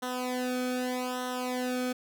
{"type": "tone with flanger", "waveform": "sawtooth", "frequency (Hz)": 251.4, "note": "B3", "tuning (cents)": 31, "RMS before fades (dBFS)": -32, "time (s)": [0.02, 1.93], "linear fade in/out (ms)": 10, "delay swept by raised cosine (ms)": [0.42, 1.05], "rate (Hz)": 0.82, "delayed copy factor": -0.95, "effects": []}